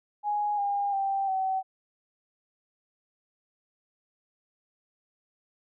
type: tone with pitch steps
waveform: sine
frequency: 830.6 / 807 / 784 / 761.7 Hz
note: G#5 / G#5 / G5 / G5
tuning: 0 / -50 / 0 / -50 cents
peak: -25 dBFS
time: 0.23-1.63 s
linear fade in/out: 50 ms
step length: 350 ms
effects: none